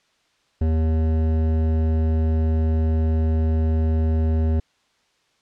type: tone with hard clipping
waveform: triangle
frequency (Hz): 79.6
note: D#2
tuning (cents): +40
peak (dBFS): -19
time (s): 0.61-4.6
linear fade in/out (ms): 5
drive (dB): 17
effects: white hiss -64 dBFS RMS until 5.41 s + low-pass 5000 Hz 12 dB/octave